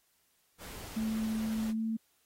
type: noise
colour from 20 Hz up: pink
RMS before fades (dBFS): -46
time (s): 0.58-1.74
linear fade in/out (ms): 50
type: tone with pitch glide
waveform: sine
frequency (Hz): 220 to 223.3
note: A3 to A3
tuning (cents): 0 to +26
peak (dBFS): -30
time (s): 0.96-1.97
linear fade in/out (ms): 10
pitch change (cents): +26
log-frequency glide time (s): 1.72-1.82
effects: white hiss -72 dBFS RMS until 2.25 s + AAC 48 kbps